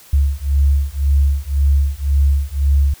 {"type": "beating tone pair", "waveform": "sine", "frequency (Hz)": [69.2, 71.1], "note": ["C#2", "C#2"], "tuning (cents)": [-2, 45], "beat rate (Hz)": 1.9, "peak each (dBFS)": -15, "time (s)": [0.13, 2.94], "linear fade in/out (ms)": 5, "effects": ["white hiss -44 dBFS RMS until 3 s"]}